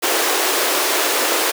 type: high-pass noise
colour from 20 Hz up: pink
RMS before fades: -18 dBFS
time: 0.02-1.52 s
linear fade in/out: 20 ms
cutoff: 310 Hz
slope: 48 dB/octave
effects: none